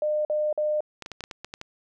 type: tone bursts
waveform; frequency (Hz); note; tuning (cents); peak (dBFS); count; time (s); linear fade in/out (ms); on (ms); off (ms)
sine; 605; D#5; -49; -22; 3; 0.02-0.806; 2; 230; 48
type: clicks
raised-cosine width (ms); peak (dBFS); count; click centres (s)
0.2; -19; 9; 1.023 / 1.061 / 1.117 / 1.207 / 1.239 / 1.312 / 1.446 / 1.539 / 1.614
effects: none